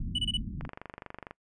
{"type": "low-pass noise", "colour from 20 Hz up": "pink", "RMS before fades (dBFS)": -36, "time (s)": [0, 0.68], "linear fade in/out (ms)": 5, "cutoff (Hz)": 270, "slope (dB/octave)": 48}
{"type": "tone bursts", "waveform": "triangle", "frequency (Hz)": 2960, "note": "F#7", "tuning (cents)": 0, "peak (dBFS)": -25, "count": 4, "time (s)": [0.15, 0.372], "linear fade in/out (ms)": 5, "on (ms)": 36, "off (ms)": 26}
{"type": "click train", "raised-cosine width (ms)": 0.5, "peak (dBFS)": -25, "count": 18, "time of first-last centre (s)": [0.61, 1.31], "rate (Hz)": 24.3}
{"effects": ["noise-tail reverb RT60 0.1 s tail -24 dB re dry", "resampled to 22050 Hz"]}